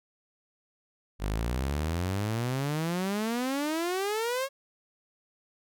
sawtooth exponential sweep, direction up, 48 to 554.4 Hz, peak -24 dBFS, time 1.19-4.49 s, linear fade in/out 50 ms, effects none

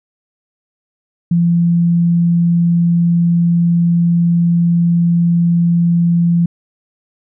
sine tone, 170.9 Hz, F3, 37 cents flat, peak -9 dBFS, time 1.31-6.46 s, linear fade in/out 5 ms, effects none

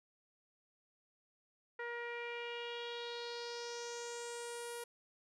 sawtooth tone with low-pass filter sweep, 474.4 Hz, A#4, 30 cents sharp, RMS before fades -44 dBFS, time 1.79-4.84 s, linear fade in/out 5 ms, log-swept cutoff 1800 to 11000 Hz, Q 3.8, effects none

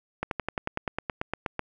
slowing click train, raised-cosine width 0.5 ms, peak -13 dBFS, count 14, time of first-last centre 0.23-1.593 s, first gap 82 ms, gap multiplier 1.04, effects none

